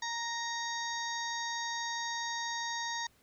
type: harmonic tone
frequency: 932.3 Hz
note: A#5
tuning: in tune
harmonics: 1 / 2 / 4 / 5 / 6 / 7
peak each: -38 / -39 / -41 / -46 / -45 / -44 dBFS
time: 0.02-3.07 s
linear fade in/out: 5 ms
effects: pink hiss -67 dBFS RMS until 3.22 s